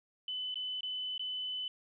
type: tone with dropouts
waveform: sine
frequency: 3013 Hz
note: F#7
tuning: 31 cents sharp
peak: -35 dBFS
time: 0.28-1.68 s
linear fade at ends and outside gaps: 2 ms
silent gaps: 0.543-0.556 / 0.808-0.831 / 1.179-1.194 s
effects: none